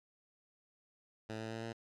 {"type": "tone with pitch steps", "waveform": "10% pulse", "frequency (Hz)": [110, 111.41, 112.83, 114.27], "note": ["A2", "A2", "A2", "A#2"], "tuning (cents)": [0, 22, 44, -34], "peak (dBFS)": -32, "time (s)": [1.29, 1.73], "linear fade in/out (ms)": 10, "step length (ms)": 110, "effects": ["low-pass 6000 Hz 12 dB/octave", "MP3 96 kbps"]}